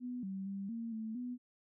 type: tone with pitch steps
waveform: sine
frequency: 247.5 / 192.5 / 196.8 / 229.9 / 220.6 / 246.8 Hz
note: B3 / G3 / G3 / A#3 / A3 / B3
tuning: +4 / -31 / +7 / -24 / +5 / -1 cents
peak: -38 dBFS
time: 0-1.38 s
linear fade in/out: 50 ms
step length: 230 ms
effects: none